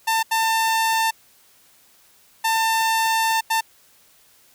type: tone bursts at uneven times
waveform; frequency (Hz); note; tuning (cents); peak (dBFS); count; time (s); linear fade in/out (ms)
sawtooth; 896; A5; +31; -14; 4; 0.07-0.23 / 0.31-1.11 / 2.44-3.41 / 3.5-3.61; 10
effects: white hiss -55 dBFS RMS until 4.54 s